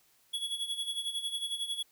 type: tone with tremolo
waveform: square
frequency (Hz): 3366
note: G#7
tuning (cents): +23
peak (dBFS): -31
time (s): 0.33-1.83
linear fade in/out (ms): 10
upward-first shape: sine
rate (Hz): 11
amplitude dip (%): 70
effects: white hiss -67 dBFS RMS until 1.91 s